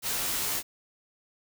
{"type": "noise with comb filter", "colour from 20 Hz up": "white", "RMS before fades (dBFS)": -30, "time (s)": [0.02, 0.63], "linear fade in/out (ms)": 50, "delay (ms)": 13, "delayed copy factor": -0.95, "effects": []}